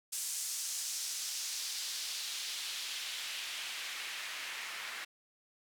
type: noise with band-pass filter sweep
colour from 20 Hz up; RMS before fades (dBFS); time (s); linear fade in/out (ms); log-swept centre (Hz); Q
white; -40; 0.12-5.05; 10; 7600 to 1800; 1.3
effects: none